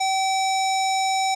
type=tone with low-pass filter; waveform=square; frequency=768 Hz; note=G5; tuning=36 cents flat; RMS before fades=-22 dBFS; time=0-1.35 s; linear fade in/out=10 ms; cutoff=6600 Hz; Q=2.5; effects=none